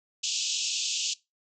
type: band-pass noise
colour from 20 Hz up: white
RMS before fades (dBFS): -30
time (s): 0.23-1.14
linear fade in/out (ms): 10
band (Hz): 2600 to 7400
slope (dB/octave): 96
effects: noise-tail reverb RT60 0.2 s tail -20 dB re dry